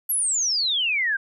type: exponential sweep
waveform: sine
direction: down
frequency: 11840 to 1550 Hz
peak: -20 dBFS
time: 0.09-1.17 s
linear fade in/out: 10 ms
effects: none